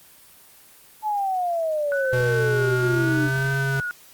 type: exponential sweep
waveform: sine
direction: down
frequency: 872 to 294.6 Hz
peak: -21 dBFS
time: 1.02-3.3 s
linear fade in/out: 50 ms
type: tone with vibrato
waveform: sine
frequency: 1474 Hz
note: F#6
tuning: 7 cents flat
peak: -25 dBFS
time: 1.92-3.91 s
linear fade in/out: 0 ms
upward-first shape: sine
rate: 0.81 Hz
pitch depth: 65 cents each way
type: tone with pitch glide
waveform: square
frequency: 123.47 to 136.21 Hz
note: B2 to C#3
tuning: 0 to -30 cents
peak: -23 dBFS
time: 2.13-3.8 s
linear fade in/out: 0 ms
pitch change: +170 cents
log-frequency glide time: 2.7-3.52 s
effects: white hiss -50 dBFS RMS until 4.13 s + Opus 24 kbps